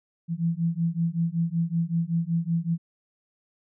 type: beating tone pair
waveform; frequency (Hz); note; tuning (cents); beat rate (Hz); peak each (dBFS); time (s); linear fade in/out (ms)
sine; 164.81 / 170.11; E3 / F3; 0 / -45; 5.3; -26; 0.28-2.78; 50
effects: none